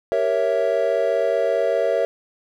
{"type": "chord", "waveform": "triangle", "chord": "G diminished seventh", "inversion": "none", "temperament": "equal with one note detuned", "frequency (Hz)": [390.9, 466.2, 554.4, 659.3], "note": ["G4", "Bb4", "Db5", "Fb5"], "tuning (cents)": [-5, 0, 0, 0], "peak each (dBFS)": [-26, -21, -20, -20], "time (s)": [0.12, 2.05], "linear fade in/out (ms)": 0, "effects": []}